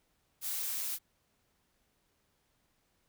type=noise; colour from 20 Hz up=blue; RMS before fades=-36 dBFS; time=0.41-0.99 s; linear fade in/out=50 ms; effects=pink hiss -75 dBFS RMS until 3.08 s